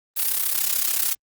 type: noise with amplitude modulation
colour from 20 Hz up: blue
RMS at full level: -19 dBFS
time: 0.16-1.15 s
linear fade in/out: 20 ms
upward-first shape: sine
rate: 33.6 Hz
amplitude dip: 75%
effects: Opus 32 kbps